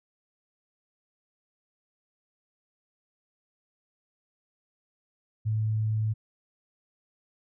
sine tone, 108.9 Hz, A2, 17 cents flat, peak -24 dBFS, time 5.45-6.14 s, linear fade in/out 20 ms, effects none

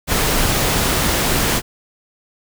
pink noise, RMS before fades -17 dBFS, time 0.07-1.62 s, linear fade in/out 50 ms, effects none

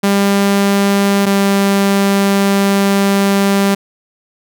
sawtooth tone pair in turn, 199.3 / 198.04 Hz, G3 / G3, +29 / +18 cents, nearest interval unison, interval 11 cents, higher first, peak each -6 dBFS, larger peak neither, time 0.03-1.26 / 1.26-3.75 s, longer second, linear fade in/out 10 ms, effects none

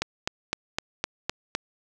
click train, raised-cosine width 0.2 ms, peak -8 dBFS, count 7, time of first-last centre 0.02-1.551 s, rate 3.92 Hz, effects none

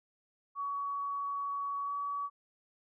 sine tone with pitch glide, 1127 to 1137.5 Hz, C#6 to C#6, +28 to +44 cents, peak -33 dBFS, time 0.55-2.3 s, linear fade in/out 50 ms, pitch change +16 cents, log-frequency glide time 1.84-1.92 s, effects none

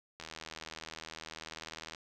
click train, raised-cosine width 0.2 ms, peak -26 dBFS, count 141, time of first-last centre 0.2-1.948 s, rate 80.1 Hz, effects none

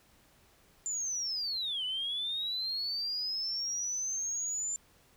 sine linear two-way sweep, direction down then up, 7190 to 2960 to 7190 Hz, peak -31 dBFS, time 0.86-4.76 s, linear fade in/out 0 ms, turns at 1.84 s, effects tanh soft clip ceiling -27 dBFS + pink hiss -64 dBFS RMS until 5.16 s

